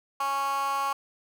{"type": "tone with high-pass filter", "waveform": "15% pulse", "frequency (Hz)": 276.1, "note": "C#4", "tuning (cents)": -7, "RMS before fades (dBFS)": -28, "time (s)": [0.2, 0.93], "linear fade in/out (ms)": 5, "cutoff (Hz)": 1000, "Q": 6.7, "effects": []}